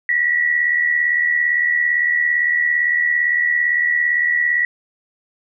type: tone pair together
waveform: sine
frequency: 1866.3 / 1944 Hz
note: A#6 / B6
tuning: +2 / -28 cents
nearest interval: minor second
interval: 70 cents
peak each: -22 / -15 dBFS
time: 0.09-4.65 s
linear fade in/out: 2 ms
effects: none